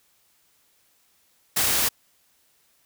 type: noise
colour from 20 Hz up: white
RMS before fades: -22 dBFS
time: 1.56-1.89 s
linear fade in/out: 10 ms
effects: white hiss -64 dBFS RMS until 2.85 s